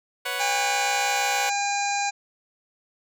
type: chord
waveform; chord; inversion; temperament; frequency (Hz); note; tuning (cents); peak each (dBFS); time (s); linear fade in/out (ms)
10% pulse; B suspended second; none; just; 493.9 / 555.6 / 740.8; B4 / C#5 / F#5; 0 / +4 / +2; -24; 0.25-1.5; 10
type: harmonic tone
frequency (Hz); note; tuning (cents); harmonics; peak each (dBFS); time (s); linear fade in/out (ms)
807; G#5; -50; 1 / 2 / 3 / 5 / 6 / 7 / 8 / 9; -25 / -34 / -30 / -35 / -40 / -39 / -35 / -34; 0.39-2.11; 20
effects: none